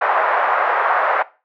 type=band-pass noise; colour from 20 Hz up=pink; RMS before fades=-17 dBFS; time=0.01-1.23 s; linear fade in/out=10 ms; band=610 to 1600 Hz; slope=24 dB/octave; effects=noise-tail reverb RT60 0.3 s tail -18 dB re dry + high-pass 400 Hz 12 dB/octave